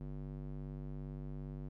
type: tone with band-pass filter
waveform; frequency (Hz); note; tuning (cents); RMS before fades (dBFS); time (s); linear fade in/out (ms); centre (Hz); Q
square; 48.73; G1; -10; -44; 0-1.69; 10; 180; 1.1
effects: none